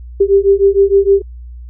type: beating tone pair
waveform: sine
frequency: 392 / 398.5 Hz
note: G4 / G4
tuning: 0 / +28 cents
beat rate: 6.5 Hz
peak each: -10 dBFS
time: 0.2-1.22 s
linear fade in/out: 10 ms
effects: added 60 Hz sine -28 dBFS peak until 1.69 s